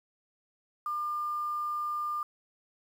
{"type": "tone with quantisation", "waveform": "sine", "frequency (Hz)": 1200, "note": "D6", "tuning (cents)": 37, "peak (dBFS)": -30, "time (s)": [0.86, 2.23], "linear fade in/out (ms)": 2, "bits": 9, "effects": []}